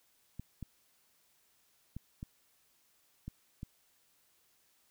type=clicks; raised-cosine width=5 ms; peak=-29 dBFS; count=6; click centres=0.396 / 0.627 / 1.966 / 2.229 / 3.28 / 3.631 s; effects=white hiss -71 dBFS RMS until 4.9 s